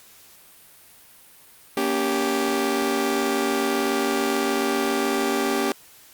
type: chord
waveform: sawtooth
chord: G diminished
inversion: first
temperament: just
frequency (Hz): 235.2 / 282.2 / 392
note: Bb3 / Db4 / G4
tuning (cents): +16 / +31 / 0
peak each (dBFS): -24 / -22 / -20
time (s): 1.77-5.72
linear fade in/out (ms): 2
effects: white hiss -50 dBFS RMS until 6.13 s + Opus 48 kbps